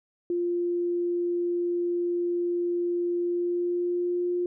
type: tone with pitch glide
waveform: sine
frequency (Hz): 348.9 to 353.8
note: F4 to F4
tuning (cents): -2 to +23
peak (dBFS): -24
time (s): 0.3-4.46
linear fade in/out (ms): 2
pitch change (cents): +25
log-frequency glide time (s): 3.18-4.33
effects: none